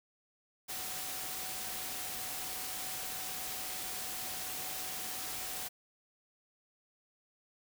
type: tone in noise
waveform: sine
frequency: 749 Hz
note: F#5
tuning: 21 cents sharp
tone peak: -51 dBFS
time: 0.68-5.69 s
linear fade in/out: 20 ms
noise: white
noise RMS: -40 dBFS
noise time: 0.68-5.69 s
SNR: -14 dB
effects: none